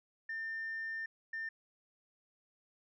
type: tone bursts at uneven times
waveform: sine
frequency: 1800 Hz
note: A6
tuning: 39 cents sharp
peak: -36 dBFS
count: 2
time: 0.29-1.06 / 1.33-1.49 s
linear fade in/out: 5 ms
effects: tanh soft clip ceiling -34 dBFS